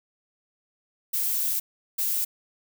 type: noise bursts at uneven times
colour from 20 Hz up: violet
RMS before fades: -26 dBFS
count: 2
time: 1.13-1.6 / 1.98-2.25 s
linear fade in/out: 10 ms
effects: none